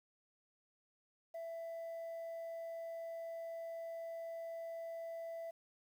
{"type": "tone", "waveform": "sine", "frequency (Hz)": 664, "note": "E5", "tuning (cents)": 12, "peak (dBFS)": -40, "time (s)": [1.34, 5.51], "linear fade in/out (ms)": 10, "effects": ["tanh soft clip ceiling -41 dBFS", "11-bit"]}